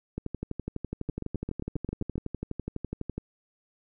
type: two click trains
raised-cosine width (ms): 3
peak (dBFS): -19 / -20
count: 37 / 9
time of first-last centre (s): 0.18-3.18 / 1.09-2.157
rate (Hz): 12 / 7.5
effects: none